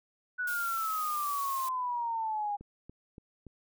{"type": "exponential sweep", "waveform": "sine", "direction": "down", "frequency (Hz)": [1494, 810], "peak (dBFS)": -30, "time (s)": [0.38, 2.57], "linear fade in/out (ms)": 20}
{"type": "noise", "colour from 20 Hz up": "blue", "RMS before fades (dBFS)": -41, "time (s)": [0.47, 1.69], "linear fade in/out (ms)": 5}
{"type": "click train", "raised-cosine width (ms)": 3, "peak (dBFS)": -34, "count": 4, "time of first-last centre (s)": [2.61, 3.467], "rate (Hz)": 3.5}
{"effects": []}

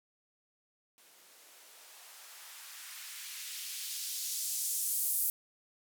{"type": "noise with band-pass filter sweep", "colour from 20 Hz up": "violet", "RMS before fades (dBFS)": -39, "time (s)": [0.98, 5.3], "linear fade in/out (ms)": 0, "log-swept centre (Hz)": [260, 12000], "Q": 1, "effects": []}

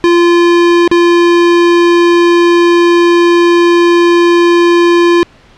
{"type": "tone with dropouts", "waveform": "square", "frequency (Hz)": 345, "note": "F4", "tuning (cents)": -21, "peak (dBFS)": -5, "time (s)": [0.04, 5.23], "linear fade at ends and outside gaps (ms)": 0, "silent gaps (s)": [0.877, 0.914], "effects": ["pink hiss -42 dBFS RMS until 5.57 s", "low-pass 4000 Hz 12 dB/octave"]}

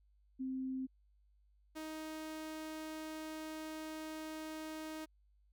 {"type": "tone pair in turn", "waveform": ["sine", "sawtooth"], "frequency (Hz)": [261.6, 313.3], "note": ["C4", "D#4"], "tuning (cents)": [0, 12], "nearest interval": "minor third", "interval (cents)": 312, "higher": "second", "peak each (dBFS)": [-37, -39], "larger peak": "first", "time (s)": [[0.39, 0.87], [1.75, 5.06]], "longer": "second", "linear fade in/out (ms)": 20, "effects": ["added 50 Hz sine -67 dBFS peak until 5.52 s"]}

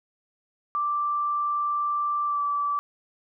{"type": "tone with pitch glide", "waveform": "sine", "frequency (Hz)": [1174.7, 1157.9], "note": ["D6", "D6"], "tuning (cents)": [0, -25], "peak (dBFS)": -23, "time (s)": [0.75, 2.79], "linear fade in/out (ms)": 0, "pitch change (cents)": -25, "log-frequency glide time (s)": [2.26, 2.41], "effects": []}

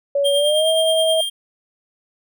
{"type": "tone with pitch glide", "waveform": "sine", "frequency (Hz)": [564, 644.1], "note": ["C#5", "E5"], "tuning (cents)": [30, -40], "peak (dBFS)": -15, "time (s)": [0.15, 1.21], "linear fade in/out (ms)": 5, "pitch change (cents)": 230, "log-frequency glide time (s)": [0.34, 0.68]}
{"type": "tone with tremolo", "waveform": "square", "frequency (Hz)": 3200, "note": "G7", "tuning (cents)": 35, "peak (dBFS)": -18, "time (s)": [0.24, 1.3], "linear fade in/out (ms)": 20, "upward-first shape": "sine", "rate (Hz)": 9.5, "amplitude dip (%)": 45}
{"effects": []}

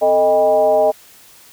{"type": "tone with frequency modulation", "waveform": "sine", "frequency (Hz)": 622.3, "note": "D#5", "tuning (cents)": 0, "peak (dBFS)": -10, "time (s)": [0.01, 0.92], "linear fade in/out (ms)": 20, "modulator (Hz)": 180, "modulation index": 0.88, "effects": ["white hiss -45 dBFS RMS until 1.52 s"]}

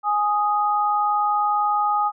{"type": "tone pair together", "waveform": "sine", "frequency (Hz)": [831, 1245.1], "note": ["G#5", "D#6"], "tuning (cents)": [1, 1], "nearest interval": "perfect fifth", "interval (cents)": 700, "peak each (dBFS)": [-20, -21], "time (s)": [0.03, 2.12], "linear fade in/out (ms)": 50, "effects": []}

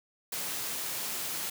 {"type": "high-pass noise", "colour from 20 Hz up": "white", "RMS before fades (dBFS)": -35, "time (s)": [0.32, 1.5], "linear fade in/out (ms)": 5, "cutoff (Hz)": 110, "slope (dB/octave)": 12, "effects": []}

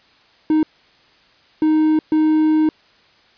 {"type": "tone bursts at uneven times", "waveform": "triangle", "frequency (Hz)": 311.1, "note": "D#4", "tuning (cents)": 0, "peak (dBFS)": -10, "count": 3, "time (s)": [[0.5, 0.63], [1.62, 1.99], [2.12, 2.69]], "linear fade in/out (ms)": 2, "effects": ["white hiss -53 dBFS RMS until 3.37 s", "resampled to 11025 Hz"]}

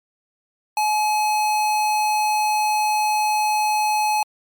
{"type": "tone", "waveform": "square", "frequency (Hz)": 850, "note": "G#5", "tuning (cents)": 40, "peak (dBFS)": -18, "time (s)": [0.77, 4.23], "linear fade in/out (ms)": 2, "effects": ["MP3 96 kbps"]}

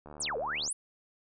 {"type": "click train", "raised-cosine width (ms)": 1, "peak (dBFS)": -33, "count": 47, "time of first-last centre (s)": [0.06, 0.677], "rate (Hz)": 74.5}
{"type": "exponential two-way sweep", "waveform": "sine", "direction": "down then up", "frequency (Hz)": [10460, 418.7, 10460], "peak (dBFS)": -31, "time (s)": [0.2, 0.73], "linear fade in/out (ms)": 5, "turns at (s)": 0.37}
{"effects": []}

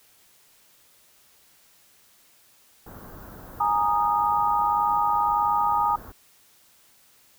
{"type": "band-stop noise", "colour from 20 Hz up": "pink", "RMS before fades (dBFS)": -43, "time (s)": [2.86, 6.12], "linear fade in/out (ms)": 5, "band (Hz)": [1600, 13000], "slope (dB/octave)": 48}
{"type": "chord", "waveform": "sine", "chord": "Ab suspended second", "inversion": "none", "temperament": "equal with one note detuned", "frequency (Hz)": [830.6, 932.3, 1237.3], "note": ["Ab5", "Bb5", "Eb6"], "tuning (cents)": [0, 0, -10], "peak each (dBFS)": -24, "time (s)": [3.6, 5.96], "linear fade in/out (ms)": 5}
{"effects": ["white hiss -58 dBFS RMS until 7.38 s"]}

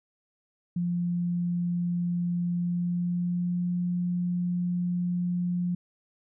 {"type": "tone with pitch glide", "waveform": "sine", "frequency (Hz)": [174.61, 176.95], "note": ["F3", "F3"], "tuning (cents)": [0, 23], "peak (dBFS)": -25, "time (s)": [0.76, 5.75], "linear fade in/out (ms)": 5, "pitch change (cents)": 23, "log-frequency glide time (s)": [2.57, 3.7], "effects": []}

